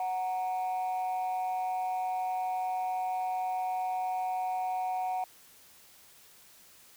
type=tone pair together; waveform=sine; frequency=740 / 931.5 Hz; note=F#5 / A#5; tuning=0 / -2 cents; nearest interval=major third; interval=398 cents; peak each=-28 / -36 dBFS; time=0-5.24 s; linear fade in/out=2 ms; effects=tanh soft clip ceiling -27 dBFS + white hiss -57 dBFS RMS until 6.96 s